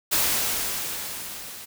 white noise with level ramp, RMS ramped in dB -21 to -40 dBFS, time 0.11-1.66 s, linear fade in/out 20 ms, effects none

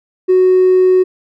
sine tone with hard clipping, 370 Hz, F#4, in tune, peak -7 dBFS, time 0.28-1.04 s, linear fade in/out 20 ms, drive 1 dB, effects none

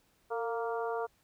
harmonic tone with a mistuned harmonic, 233.1 Hz, A#3, in tune, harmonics 2 / 3 / 4 / 5 / 6, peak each -34 / -38 / -40 / -42 / -44 dBFS, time 0.3-1.07 s, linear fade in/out 20 ms, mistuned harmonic 2, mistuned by -37 cents, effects pink hiss -70 dBFS RMS until 1.23 s

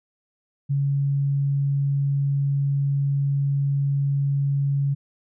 sine tone, 140 Hz, C#3, 18 cents sharp, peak -19 dBFS, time 0.69-4.95 s, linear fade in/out 20 ms, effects none

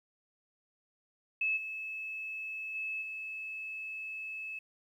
sine tone with level steps, 2600 Hz, E7, 24 cents flat, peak -28 / -37 / -34 / -38 dBFS, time 1.41-4.59 s, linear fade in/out 5 ms, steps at 1.56 / 2.74 / 3.01 s, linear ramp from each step 20 ms, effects 11-bit

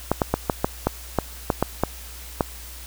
clicks, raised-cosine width 1 ms, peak -4 dBFS, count 11, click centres 0.116 / 0.218 / 0.34 / 0.498 / 0.645 / 0.87 / 1.187 / 1.502 / 1.626 / 1.836 / 2.408 s, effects added 60 Hz sine -39 dBFS peak until 2.86 s + white hiss -41 dBFS RMS until 2.86 s

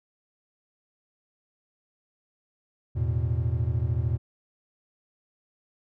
triangle chord, E suspended fourth, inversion none, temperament equal, 82.41 / 110 / 123.47 Hz, E2 / A2 / B2, 0 / 0 / 0 cents, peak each -26 dBFS, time 2.95-4.18 s, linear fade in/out 20 ms, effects none

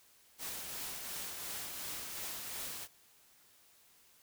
white noise with tremolo, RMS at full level -41 dBFS, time 0.38-2.88 s, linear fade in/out 50 ms, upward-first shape triangle, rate 2.8 Hz, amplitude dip 35%, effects white hiss -65 dBFS RMS until 4.22 s

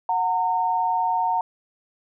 sine tone pair together, 735.4 / 915 Hz, F#5 / A#5, -11 / -32 cents, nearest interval major third, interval 379 cents, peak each -24 / -21 dBFS, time 0.09-1.41 s, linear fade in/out 2 ms, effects none

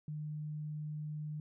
sine tone, 151.5 Hz, D#3, 46 cents flat, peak -38 dBFS, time 0.08-1.4 s, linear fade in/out 2 ms, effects none

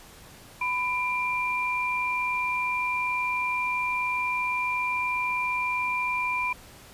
sine tone pair together, 999 / 2376 Hz, B5 / D7, +20 / +20 cents, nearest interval octave + minor third, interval 1500 cents, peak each -28 / -27 dBFS, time 0.61-6.53 s, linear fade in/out 5 ms, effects pink hiss -49 dBFS RMS until 6.93 s + resampled to 32000 Hz

